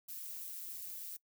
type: noise with amplitude modulation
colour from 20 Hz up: violet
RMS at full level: -42 dBFS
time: 0.08-1.17 s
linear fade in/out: 10 ms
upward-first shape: sine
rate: 176 Hz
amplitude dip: 70%
effects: noise-tail reverb RT60 0.1 s tail -21 dB re dry